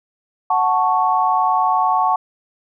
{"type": "chord", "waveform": "sine", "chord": "F# minor", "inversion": "none", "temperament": "equal", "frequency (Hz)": [740, 880, 1108.7], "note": ["F#5", "A5", "C#6"], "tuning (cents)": [0, 0, 0], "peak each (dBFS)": -18, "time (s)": [0.5, 2.16], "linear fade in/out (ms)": 5, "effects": []}